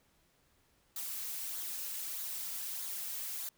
blue noise with flanger, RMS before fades -40 dBFS, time 0.96-3.49 s, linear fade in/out 2 ms, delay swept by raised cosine 0.36 to 3.46 ms, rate 1.6 Hz, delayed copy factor -0.5, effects pink hiss -71 dBFS RMS until 3.57 s

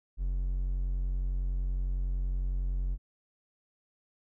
triangle tone, 45.42 Hz, F#1, 31 cents flat, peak -26 dBFS, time 0.17-2.98 s, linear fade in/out 50 ms, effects none

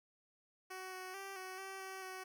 10% pulse tone with pitch steps, 374.1 / 371.5 / 390.5 / 373.8 / 385.7 / 381.4 / 374.8 Hz, F#4 / F#4 / G4 / F#4 / G4 / G4 / F#4, +19 / +7 / -7 / +18 / -28 / -47 / +22 cents, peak -37 dBFS, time 0.7-2.24 s, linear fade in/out 10 ms, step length 220 ms, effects none

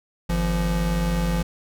square tone pair together, 50.68 / 171 Hz, G#1 / F3, -42 / -36 cents, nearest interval octave + major sixth, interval 2106 cents, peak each -24 dBFS, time 0.29-1.43 s, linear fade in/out 10 ms, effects none

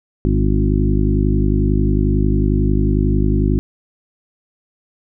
harmonic tone with a mistuned harmonic, 51.1 Hz, G#1, 27 cents flat, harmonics 1 / 2 / 3 / 4 / 5 / 6 / 7, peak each -16 / -19 / -21 / -22 / -23 / -24 / -24 dBFS, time 0.25-3.59 s, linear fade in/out 0 ms, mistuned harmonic 5, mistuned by +27 cents, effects none

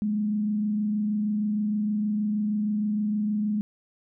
sine tone with frequency modulation, 210.2 Hz, G#3, 21 cents sharp, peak -23 dBFS, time 0.02-3.61 s, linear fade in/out 0 ms, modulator 26.4 Hz, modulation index 0.31, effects none

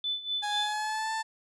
sine tone with tremolo, 3503 Hz, A7, 8 cents flat, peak -27 dBFS, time 0.04-0.73 s, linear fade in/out 2 ms, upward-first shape sine, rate 4.1 Hz, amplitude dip 80%
30% pulse tone with pitch glide, 830.6 to 885.1 Hz, G#5 to A5, 0 to +10 cents, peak -27 dBFS, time 0.42-1.23 s, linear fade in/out 20 ms, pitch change +110 cents, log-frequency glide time 0.57-1.12 s
effects resampled to 22050 Hz

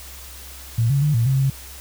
sine tone with pitch steps, 115.1 / 139.1 / 149.4 / 115.9 / 133.8 / 135.1 Hz, A#2 / C#3 / D3 / A#2 / C3 / C#3, -22 / +6 / +30 / -10 / +39 / -44 cents, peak -15 dBFS, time 0.78-1.5 s, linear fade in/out 5 ms, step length 120 ms, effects added 65 Hz sine -40 dBFS peak until 1.8 s + white hiss -40 dBFS RMS until 1.8 s

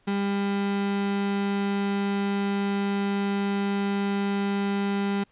35% pulse tone, 199.6 Hz, G3, 32 cents sharp, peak -22 dBFS, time 0.07-5.24 s, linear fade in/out 10 ms, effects pink hiss -64 dBFS RMS until 5.31 s + resampled to 8000 Hz

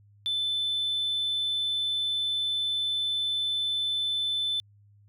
sine tone, 3520 Hz, A7, in tune, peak -24 dBFS, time 0.26-4.6 s, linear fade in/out 0 ms, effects tanh soft clip ceiling -23 dBFS + added 102 Hz sine -55 dBFS peak until 5.08 s

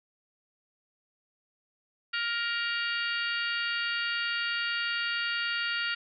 harmonic tone with a mistuned harmonic, 469.2 Hz, A#4, 11 cents sharp, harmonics 3 / 4 / 5 / 6 / 7 / 8 / 9 / 10, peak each -32 / -35 / -40 / -34 / -43 / -43 / -49 / -40 dBFS, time 2.13-5.95 s, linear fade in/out 10 ms, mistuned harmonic 10, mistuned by -50 cents, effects none

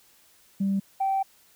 sine tone pair in turn, 196 / 775.9 Hz, G3 / G5, 0 / -18 cents, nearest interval 2 octaves, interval 2382 cents, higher second, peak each -21 dBFS, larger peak neither, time 0.6-0.8 / 1-1.23 s, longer second, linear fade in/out 10 ms, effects tanh soft clip ceiling -18 dBFS + white hiss -59 dBFS RMS until 1.55 s

